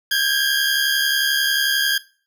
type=tone pair together; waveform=20% pulse; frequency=1590 / 1661.2 Hz; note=G6 / G#6; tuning=+24 / 0 cents; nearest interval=minor second; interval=76 cents; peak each=-15 dBFS; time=0.11-1.98 s; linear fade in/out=5 ms; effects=noise-tail reverb RT60 0.4 s tail -19 dB re dry

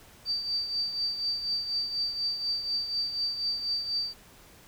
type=tone with tremolo; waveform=sine; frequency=4641 Hz; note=D8; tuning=21 cents flat; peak=-25 dBFS; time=0.25-4.14 s; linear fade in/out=50 ms; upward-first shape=triangle; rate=4.1 Hz; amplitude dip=65%; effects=pink hiss -54 dBFS RMS until 4.67 s

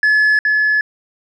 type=tone with echo; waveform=sine; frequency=1713 Hz; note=A6; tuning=47 cents flat; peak=-7 dBFS; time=0.03-0.39 s; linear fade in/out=2 ms; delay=420 ms; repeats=1; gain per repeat=-3 dB; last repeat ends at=0.81 s; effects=tanh soft clip ceiling -9 dBFS

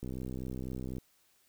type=click train; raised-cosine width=3 ms; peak=-27 dBFS; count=62; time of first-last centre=0.03-0.983 s; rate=64 Hz; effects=white hiss -69 dBFS RMS until 1.48 s

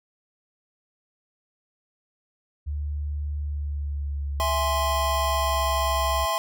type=tone with pitch glide; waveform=sine; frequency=73.42 to 66.17 Hz; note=D2 to C2; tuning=0 to +20 cents; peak=-26 dBFS; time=2.66-6.26 s; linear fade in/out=20 ms; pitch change=-180 cents; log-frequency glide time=3.39-5.99 s
type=chord; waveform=square; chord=E augmented; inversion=none; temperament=equal; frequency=659.3 / 830.6 / 1046.5 Hz; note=E5 / G#5 / B#5; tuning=0 / 0 / 0 cents; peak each=-29 / -31 / -26 dBFS; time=4.4-6.38 s; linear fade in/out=0 ms
effects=none

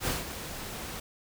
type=noise with ADSR envelope; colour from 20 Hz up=pink; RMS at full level=-29 dBFS; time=0-1 s; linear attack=66 ms; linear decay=170 ms; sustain=-10 dB; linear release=4 ms; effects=none

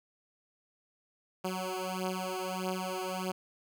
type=beating tone pair; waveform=10% pulse; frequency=185 / 186.6 Hz; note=F#3 / F#3; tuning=0 / +15 cents; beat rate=1.6 Hz; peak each=-28 dBFS; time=1.44-3.32 s; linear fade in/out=10 ms; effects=none

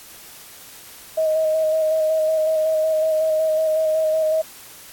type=tone with vibrato; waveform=sine; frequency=630 Hz; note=D#5; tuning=21 cents sharp; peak=-16 dBFS; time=1.17-4.42 s; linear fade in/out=10 ms; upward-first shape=square; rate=5.4 Hz; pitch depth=17 cents each way; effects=white hiss -42 dBFS RMS until 4.92 s + AAC 64 kbps

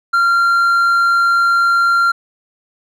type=tone with hard clipping; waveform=sine; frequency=1382 Hz; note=F6; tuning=19 cents flat; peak=-11 dBFS; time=0.13-2.12 s; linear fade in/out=10 ms; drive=3 dB; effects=none

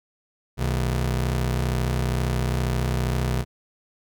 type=ring-modulated tone; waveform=35% pulse; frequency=94.9 Hz; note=F#2; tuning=44 cents sharp; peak=-17 dBFS; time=0.57-3.45 s; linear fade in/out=50 ms; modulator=31.1 Hz; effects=none

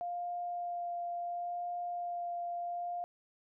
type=tone with vibrato; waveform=sine; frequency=700 Hz; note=F5; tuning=4 cents sharp; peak=-35 dBFS; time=0.01-3.04 s; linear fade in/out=0 ms; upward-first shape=sine; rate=0.72 Hz; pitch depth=10 cents each way; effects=none

